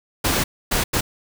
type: noise bursts at uneven times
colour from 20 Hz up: pink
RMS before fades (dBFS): -20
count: 3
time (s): 0.24-0.44 / 0.71-0.84 / 0.93-1.01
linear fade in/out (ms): 10
effects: none